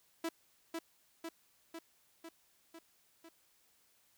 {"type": "tone with echo", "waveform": "sawtooth", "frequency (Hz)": 329.6, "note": "E4", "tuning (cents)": 0, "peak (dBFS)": -31, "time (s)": [0.24, 0.29], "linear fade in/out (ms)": 5, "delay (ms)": 500, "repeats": 6, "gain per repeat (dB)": -3, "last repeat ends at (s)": 3.29, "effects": ["white hiss -71 dBFS RMS until 4.17 s"]}